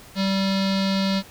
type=tone with low-pass filter; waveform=square; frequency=193.9 Hz; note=G3; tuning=19 cents flat; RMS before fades=-22 dBFS; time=0.15-1.23 s; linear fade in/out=50 ms; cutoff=4300 Hz; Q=4.7; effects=pink hiss -46 dBFS RMS until 1.3 s